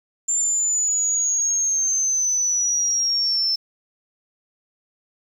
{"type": "linear sweep", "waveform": "sine", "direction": "down", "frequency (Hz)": [7270, 5300], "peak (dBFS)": -18, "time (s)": [0.28, 3.56], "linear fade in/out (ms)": 10, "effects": ["8-bit"]}